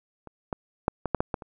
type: clicks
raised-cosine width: 1 ms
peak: -28 / -15 / -7 / -13 / -8 / -9 / -13 / -26 dBFS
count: 8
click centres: 0.273 / 0.528 / 0.881 / 1.057 / 1.147 / 1.205 / 1.342 / 1.422 s
effects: none